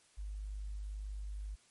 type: tone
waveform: sine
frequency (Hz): 50.9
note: G#1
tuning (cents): -34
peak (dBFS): -39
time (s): 0.17-1.56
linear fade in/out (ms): 20
effects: white hiss -67 dBFS RMS until 1.7 s + MP3 48 kbps